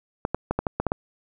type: clicks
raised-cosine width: 1 ms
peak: -9 dBFS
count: 8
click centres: 0.251 / 0.346 / 0.51 / 0.59 / 0.668 / 0.8 / 0.867 / 0.919 s
effects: none